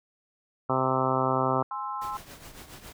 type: harmonic tone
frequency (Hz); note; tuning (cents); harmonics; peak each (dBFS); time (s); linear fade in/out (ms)
130.81; C3; 0; 1 / 2 / 3 / 4 / 5 / 6 / 7 / 8 / 9 / 10; -32 / -32 / -32 / -32 / -32 / -32 / -32 / -32 / -32 / -32; 0.69-1.63; 10
type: chord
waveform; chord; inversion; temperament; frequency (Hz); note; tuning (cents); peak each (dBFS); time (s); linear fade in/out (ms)
sine; Ab augmented; none; equal; 830.6 / 1046.5 / 1318.5; Ab5 / C6 / E6; 0 / 0 / 0; -36 / -33 / -37; 1.71-2.17; 2
type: noise with tremolo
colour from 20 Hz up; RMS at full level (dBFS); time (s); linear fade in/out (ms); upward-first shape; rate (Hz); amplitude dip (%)
pink; -43; 2.01-2.93; 10; triangle; 7.2; 70
effects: none